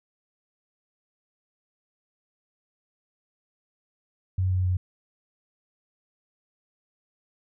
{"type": "tone with pitch steps", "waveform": "sine", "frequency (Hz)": [93.1, 92.14, 91.18], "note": ["F#2", "F#2", "F#2"], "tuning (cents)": [11, -7, -25], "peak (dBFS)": -21, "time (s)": [4.38, 4.77], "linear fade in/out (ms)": 5, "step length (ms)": 130, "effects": []}